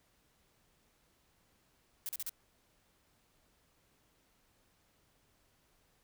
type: noise bursts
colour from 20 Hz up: blue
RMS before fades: -39 dBFS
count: 4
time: 2.06-2.294 s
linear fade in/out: 0 ms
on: 30 ms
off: 38 ms
effects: pink hiss -72 dBFS RMS until 6.03 s